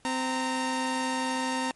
sawtooth tone pair together, 258.9 / 922.6 Hz, C4 / A#5, -18 / -18 cents, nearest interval octave + minor seventh, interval 2200 cents, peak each -26 / -26 dBFS, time 0.05-1.71 s, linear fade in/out 0 ms, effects pink hiss -62 dBFS RMS until 1.75 s + MP3 48 kbps

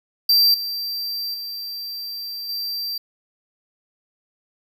square tone with level steps, 4699 Hz, D8, in tune, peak -13 / -25 / -29 / -25 dBFS, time 0.29-2.98 s, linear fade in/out 5 ms, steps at 0.54 / 1.34 / 2.49 s, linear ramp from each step 2 ms, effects 9-bit

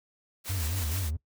white noise with tremolo, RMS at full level -36 dBFS, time 0.44-1.11 s, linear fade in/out 50 ms, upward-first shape square, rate 6.3 Hz, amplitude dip 25%
triangle tone with vibrato, 84.6 Hz, E2, 45 cents sharp, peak -27 dBFS, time 0.49-1.17 s, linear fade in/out 10 ms, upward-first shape sine, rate 4.5 Hz, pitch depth 220 cents each way
effects noise-tail reverb RT60 0.1 s tail -19 dB re dry

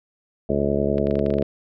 harmonic tone, 70.6 Hz, C#2, 32 cents sharp, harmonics 1 / 2 / 3 / 4 / 5 / 6 / 7 / 8 / 9, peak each -30 / -29 / -25 / -31 / -27 / -25 / -30 / -28 / -27 dBFS, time 0.49-1.43 s, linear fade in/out 5 ms
clicks, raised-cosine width 0.3 ms, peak -22 dBFS, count 10, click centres 0.982 / 1.07 / 1.11 / 1.155 / 1.192 / 1.263 / 1.304 / 1.339 / 1.385 / 1.422 s
effects none

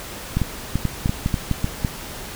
clicks, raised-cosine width 5 ms, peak -7 dBFS, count 11, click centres 0.37 / 0.417 / 0.756 / 0.853 / 1.059 / 1.094 / 1.261 / 1.342 / 1.513 / 1.644 / 1.848 s, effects pink hiss -34 dBFS RMS until 2.35 s

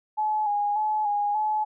sine tone with vibrato, 839 Hz, G#5, 17 cents sharp, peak -22 dBFS, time 0.17-1.65 s, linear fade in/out 20 ms, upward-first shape square, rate 1.7 Hz, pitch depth 34 cents each way, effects none

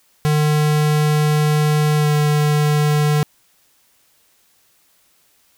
square tone with pitch glide, 150.9 to 149.34 Hz, D3 to D3, +47 to +29 cents, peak -14 dBFS, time 0.25-3.23 s, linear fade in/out 0 ms, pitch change -18 cents, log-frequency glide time 1.96-2.08 s, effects white hiss -58 dBFS RMS until 5.57 s

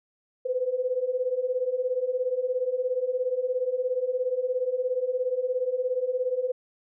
sine beating tone pair, 493.9 / 510.9 Hz, B4 / C5, 0 / -41 cents, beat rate 17 Hz, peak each -29 / -26 dBFS, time 0.45-6.52 s, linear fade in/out 10 ms, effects none

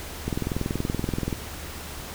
click train, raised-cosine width 3 ms, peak -13 dBFS, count 23, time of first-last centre 0.28-1.328 s, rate 21 Hz, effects added 75 Hz sine -40 dBFS peak until 2.14 s + pink hiss -38 dBFS RMS until 2.14 s

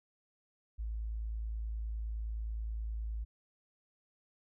sine tone, 54.8 Hz, A1, 6 cents flat, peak -35 dBFS, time 0.78-3.25 s, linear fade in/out 20 ms, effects none

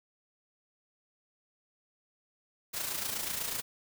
white noise with amplitude modulation, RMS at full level -33 dBFS, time 2.73-3.62 s, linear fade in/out 20 ms, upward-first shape sine, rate 28.1 Hz, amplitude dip 55%, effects none

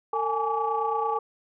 sine tone cluster, 451.4 / 825 / 854 / 1150 Hz, A4 / G#5 / G#5 / D6, +44 / -12 / +48 / -37 cents, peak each -29 dBFS, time 0.13-1.19 s, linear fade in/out 5 ms, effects tanh soft clip ceiling -13 dBFS

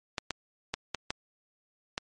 clicks, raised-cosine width 0.2 ms, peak -13 dBFS, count 6, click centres 0.182 / 0.307 / 0.74 / 0.947 / 1.105 / 1.979 s, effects MP3 48 kbps

